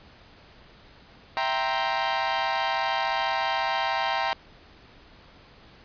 sawtooth chord, C dominant seventh, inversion first, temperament equal, 659.3 / 784 / 932.3 / 1046.5 Hz, E5 / G5 / Bb5 / C6, 0 / 0 / 0 / 0 cents, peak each -28 / -24 / -25 / -28 dBFS, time 1.37-4.33 s, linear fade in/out 0 ms, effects pink hiss -52 dBFS RMS until 5.84 s + resampled to 11025 Hz

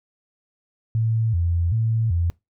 sine tone with vibrato, 98 Hz, G2, in tune, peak -18 dBFS, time 0.95-2.3 s, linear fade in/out 0 ms, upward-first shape square, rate 1.3 Hz, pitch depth 240 cents each way, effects noise-tail reverb RT60 0.2 s tail -23 dB re dry

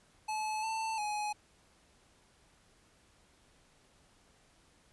square tone with pitch steps, 862 / 888 / 839 Hz, A5 / A5 / G#5, -36 / +16 / +17 cents, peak -34 dBFS, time 0.28-1.33 s, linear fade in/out 10 ms, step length 350 ms, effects pink hiss -66 dBFS RMS until 4.92 s + resampled to 24000 Hz

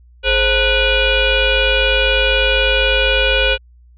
sine tone with frequency modulation, 1480 Hz, F#6, in tune, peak -11 dBFS, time 0.23-3.58 s, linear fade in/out 50 ms, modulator 476 Hz, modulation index 3.7, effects added 60 Hz sine -43 dBFS peak until 3.97 s

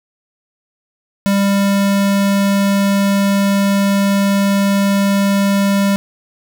square tone, 198.6 Hz, G3, 23 cents sharp, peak -12 dBFS, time 1.26-5.96 s, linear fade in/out 0 ms, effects none

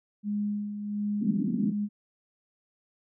sine tone with tremolo, 206.8 Hz, G#3, 7 cents flat, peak -26 dBFS, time 0.23-1.89 s, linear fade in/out 50 ms, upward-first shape sine, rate 1.4 Hz, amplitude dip 55%
white band-pass noise, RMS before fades -29 dBFS, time 1.2-1.73 s, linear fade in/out 20 ms, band 170 to 270 Hz, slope 48 dB/octave
effects none

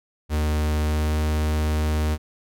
45% pulse tone with pitch glide, 76.1 to 76.76 Hz, D#2 to D#2, -38 to -23 cents, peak -20 dBFS, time 0.29-2.18 s, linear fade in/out 50 ms, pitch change +15 cents, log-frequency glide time 0.8-1.15 s, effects none

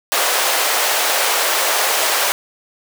pink high-pass noise, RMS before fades -17 dBFS, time 0.12-2.32 s, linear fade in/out 0 ms, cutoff 520 Hz, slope 24 dB/octave, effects none

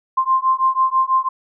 sine beating tone pair, 1046.5 / 1052.6 Hz, C6 / C6, 0 / +10 cents, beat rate 6.1 Hz, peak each -17 dBFS, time 0.17-1.29 s, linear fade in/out 10 ms, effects none

